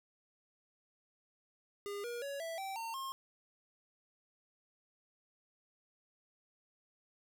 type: tone with pitch steps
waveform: square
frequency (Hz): 405.7 / 476.9 / 560.6 / 659.1 / 774.8 / 910.8 / 1070.6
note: G#4 / A#4 / C#5 / E5 / G5 / A#5 / C6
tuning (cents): -41 / +39 / +19 / 0 / -20 / -40 / +39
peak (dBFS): -40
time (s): 1.86-3.12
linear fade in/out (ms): 0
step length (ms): 180
effects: none